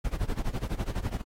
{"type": "noise with tremolo", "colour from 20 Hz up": "brown", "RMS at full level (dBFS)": -27, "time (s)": [0.04, 1.22], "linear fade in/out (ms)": 10, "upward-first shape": "sine", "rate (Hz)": 12, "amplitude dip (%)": 90, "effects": ["AAC 48 kbps"]}